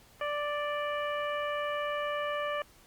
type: harmonic tone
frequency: 587.3 Hz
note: D5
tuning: in tune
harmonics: 1 / 2 / 3 / 4 / 5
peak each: -33 / -35 / -39 / -43 / -44 dBFS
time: 0.21-2.62 s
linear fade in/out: 2 ms
effects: pink hiss -59 dBFS RMS until 2.86 s + Opus 48 kbps